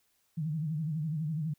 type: tone with vibrato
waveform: sine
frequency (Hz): 155.56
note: D#3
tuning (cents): 0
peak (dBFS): -30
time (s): 0.37-1.54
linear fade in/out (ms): 10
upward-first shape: sine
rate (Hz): 12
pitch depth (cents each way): 110
effects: white hiss -73 dBFS RMS until 1.58 s